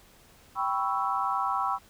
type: chord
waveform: sine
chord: C# half-diminished seventh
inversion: second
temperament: equal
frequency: 784 / 987.8 / 1108.7 / 1318.5 Hz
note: G5 / B5 / C#6 / E6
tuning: 0 / 0 / 0 / 0 cents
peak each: -31 dBFS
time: 0.55-1.79 s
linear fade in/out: 50 ms
effects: pink hiss -57 dBFS RMS until 1.89 s